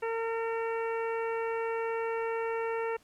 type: harmonic tone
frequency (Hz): 455.3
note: A#4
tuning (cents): -41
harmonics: 1 / 2 / 3 / 4 / 5 / 6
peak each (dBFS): -31 / -37 / -41 / -43 / -45 / -47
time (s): 0.02-2.97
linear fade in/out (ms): 10
effects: pink hiss -64 dBFS RMS until 3.03 s + low-pass 12000 Hz 12 dB/octave